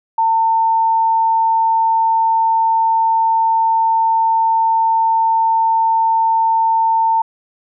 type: tone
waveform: sine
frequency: 900 Hz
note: A5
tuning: 39 cents sharp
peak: -11 dBFS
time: 0.18-7.22 s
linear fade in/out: 5 ms
effects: none